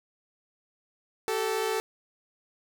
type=tone pair together; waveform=sawtooth; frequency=384.5 / 440 Hz; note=G4 / A4; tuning=-33 / 0 cents; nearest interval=major second; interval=233 cents; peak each=-28 / -24 dBFS; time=1.28-1.8 s; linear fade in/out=0 ms; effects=none